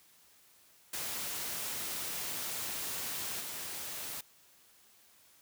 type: noise with level steps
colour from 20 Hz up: white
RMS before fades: -38 / -41 dBFS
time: 0.93-4.21 s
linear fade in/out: 5 ms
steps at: 3.4 s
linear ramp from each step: 10 ms
effects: white hiss -63 dBFS RMS until 5.41 s + high-pass 60 Hz 12 dB/octave